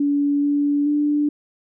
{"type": "tone with pitch steps", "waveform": "sine", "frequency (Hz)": [286.4, 288.4, 294.2], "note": ["D4", "D4", "D4"], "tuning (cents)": [-43, -31, 3], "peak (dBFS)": -16, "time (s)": [0, 1.29], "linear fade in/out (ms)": 5, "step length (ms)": 430, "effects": []}